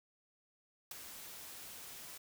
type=noise with ADSR envelope; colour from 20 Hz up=white; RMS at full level=-41 dBFS; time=0.91-2.18 s; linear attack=4 ms; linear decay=10 ms; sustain=-9 dB; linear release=8 ms; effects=none